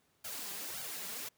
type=noise with flanger; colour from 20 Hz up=white; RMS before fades=-42 dBFS; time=0.24-1.29 s; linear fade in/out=10 ms; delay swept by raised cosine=1.3 to 5.1 ms; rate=1.8 Hz; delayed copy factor=+0.75; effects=pink hiss -73 dBFS RMS until 1.37 s + high-pass 100 Hz 12 dB/octave